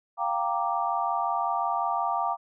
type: chord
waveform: sine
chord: G minor seventh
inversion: third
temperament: equal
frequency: 698.5 / 784 / 932.3 / 1174.7 Hz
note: F5 / G5 / Bb5 / D6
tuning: 0 / 0 / 0 / 0 cents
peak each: -30 dBFS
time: 0.17-2.37 s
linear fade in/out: 50 ms
effects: none

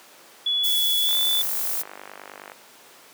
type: tone with pitch glide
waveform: sine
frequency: 3407 to 3487 Hz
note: G#7 to A7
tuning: +44 to -16 cents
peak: -20 dBFS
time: 0.46-1.42 s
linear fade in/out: 5 ms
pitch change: +40 cents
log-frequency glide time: 1-1.16 s
type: noise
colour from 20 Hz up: violet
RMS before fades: -26 dBFS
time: 0.63-1.83 s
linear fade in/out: 20 ms
type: click train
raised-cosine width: 0.5 ms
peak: -22 dBFS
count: 72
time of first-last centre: 1.09-2.519 s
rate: 49.7 Hz
effects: pink hiss -48 dBFS RMS until 3.13 s + high-pass 400 Hz 12 dB/octave

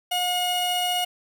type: tone pair together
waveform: 45% pulse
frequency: 718.8 / 2890 Hz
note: F5 / F#7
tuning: +50 / -41 cents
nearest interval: 2 octaves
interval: 2409 cents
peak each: -25 dBFS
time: 0.11-1.05 s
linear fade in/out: 10 ms
effects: none

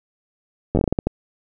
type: slowing click train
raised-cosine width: 2 ms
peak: -5 dBFS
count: 10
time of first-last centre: 0.75-1.07 s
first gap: 10 ms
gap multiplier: 1.3
effects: none

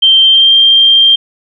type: tone with pitch glide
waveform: sine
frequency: 3140 to 3178 Hz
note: G7 to G7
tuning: +2 to +23 cents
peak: -3 dBFS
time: 0.02-1.16 s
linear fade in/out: 10 ms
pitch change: +21 cents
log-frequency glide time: 0.22-0.52 s
effects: none

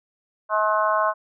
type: harmonic tone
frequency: 213.3 Hz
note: G#3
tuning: 46 cents sharp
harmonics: 3 / 4 / 5 / 6 / 7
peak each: -23 / -29 / -21 / -28 / -28 dBFS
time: 0.49-1.14 s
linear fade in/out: 50 ms
effects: none

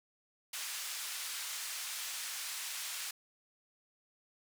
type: band-pass noise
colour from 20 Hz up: white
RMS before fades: -41 dBFS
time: 0.53-3.11 s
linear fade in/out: 5 ms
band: 1300 to 9700 Hz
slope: 12 dB/octave
effects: none

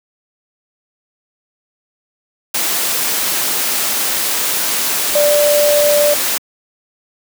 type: tone in noise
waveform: sine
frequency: 587.3 Hz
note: D5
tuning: in tune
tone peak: -10 dBFS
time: 5.15-6.14 s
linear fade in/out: 5 ms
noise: white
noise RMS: -17 dBFS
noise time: 2.54-6.38 s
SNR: +4 dB
effects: high-pass 200 Hz 12 dB/octave

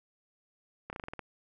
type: slowing click train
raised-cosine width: 0.5 ms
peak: -24 dBFS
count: 8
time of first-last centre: 0.9-1.193 s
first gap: 29 ms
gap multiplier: 1.12
effects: none

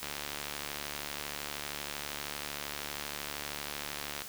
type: click train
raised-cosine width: 0.2 ms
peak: -19 dBFS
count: 306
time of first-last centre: 0.03-4.22 s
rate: 72.8 Hz
effects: white hiss -45 dBFS RMS until 4.28 s

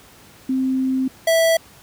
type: tone pair in turn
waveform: sine / square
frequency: 261.6 / 656.5 Hz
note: C4 / E5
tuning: 0 / -7 cents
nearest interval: octave + major third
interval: 1593 cents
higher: second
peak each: -17 / -14 dBFS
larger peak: second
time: 0.49-1.08 / 1.27-1.57 s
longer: first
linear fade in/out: 5 ms
effects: pink hiss -47 dBFS RMS until 1.82 s + high-pass 60 Hz 12 dB/octave

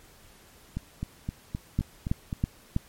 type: two click trains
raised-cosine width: 5 ms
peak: -18 / -12 dBFS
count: 7 / 4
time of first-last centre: 0.77-2.328 / 1.79-2.764 s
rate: 3.85 / 3.08 Hz
effects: pink hiss -55 dBFS RMS until 2.88 s + MP3 64 kbps

